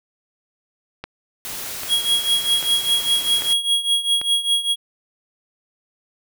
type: click train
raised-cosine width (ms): 0.3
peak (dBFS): -14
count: 5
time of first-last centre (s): 1.04-4.215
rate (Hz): 1.26
type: noise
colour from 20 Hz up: white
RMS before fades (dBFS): -30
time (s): 1.45-3.53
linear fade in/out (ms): 0
type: tone with tremolo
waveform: square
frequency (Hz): 3300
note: G#7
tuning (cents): -12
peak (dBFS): -14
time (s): 1.88-4.76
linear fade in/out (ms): 50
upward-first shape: triangle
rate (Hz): 5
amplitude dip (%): 85
effects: none